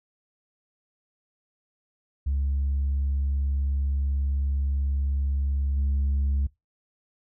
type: tone with level steps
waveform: sine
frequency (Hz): 69.3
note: C#2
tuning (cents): 0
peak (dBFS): -21 / -19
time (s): 2.26-6.47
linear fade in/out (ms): 10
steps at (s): 5.76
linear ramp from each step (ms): 20
effects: noise-tail reverb RT60 0.2 s tail -23 dB re dry + tanh soft clip ceiling -20 dBFS